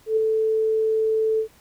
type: tone with ADSR envelope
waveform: sine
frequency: 439.7 Hz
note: A4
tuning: 1 cent flat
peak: -15 dBFS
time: 0.06-1.48 s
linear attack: 110 ms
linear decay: 3 ms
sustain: -3 dB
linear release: 89 ms
effects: pink hiss -55 dBFS RMS until 1.6 s